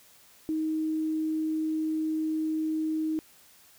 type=tone; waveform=sine; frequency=314.3 Hz; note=D#4; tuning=18 cents sharp; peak=-26 dBFS; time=0.49-3.19 s; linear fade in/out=0 ms; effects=white hiss -57 dBFS RMS until 3.78 s